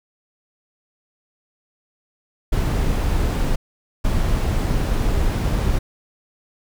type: noise bursts at uneven times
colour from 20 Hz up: brown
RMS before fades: -19 dBFS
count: 2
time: 2.52-3.56 / 4.04-5.79 s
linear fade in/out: 10 ms
effects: none